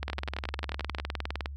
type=two click trains; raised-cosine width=0.3 ms; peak=-16 / -17 dBFS; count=29 / 11; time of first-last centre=0.03-1.459 / 0.1-0.985 s; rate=19.6 / 11.3 Hz; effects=added 70 Hz sine -37 dBFS peak until 1.56 s